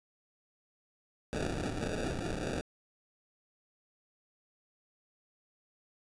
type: noise with sample-and-hold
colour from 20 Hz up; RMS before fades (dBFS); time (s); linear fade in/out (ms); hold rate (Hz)
white; -35; 1.33-2.61; 0; 1050
effects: resampled to 22050 Hz